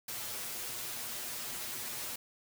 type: noise with comb filter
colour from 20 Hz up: white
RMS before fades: -40 dBFS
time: 0.08-2.16 s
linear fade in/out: 5 ms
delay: 8.2 ms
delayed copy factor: +1
effects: none